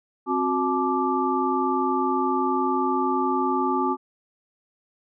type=tone cluster; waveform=sine; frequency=264.4 / 364.2 / 864 / 1175 Hz; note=C4 / F#4 / A5 / D6; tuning=+18 / -27 / -32 / +1 cents; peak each=-26 dBFS; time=0.26-3.97 s; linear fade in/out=50 ms; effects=none